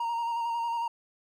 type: tone with vibrato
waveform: triangle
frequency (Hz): 932.3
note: A#5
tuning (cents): 0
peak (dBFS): -26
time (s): 0-0.88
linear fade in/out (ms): 5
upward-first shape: square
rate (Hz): 11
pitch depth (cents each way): 20
effects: none